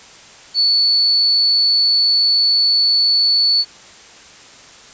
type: tone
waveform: sine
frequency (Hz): 4447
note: C#8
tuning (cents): +5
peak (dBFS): -11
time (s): 0.54-3.65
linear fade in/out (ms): 50
effects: white hiss -41 dBFS RMS until 4.93 s + resampled to 16000 Hz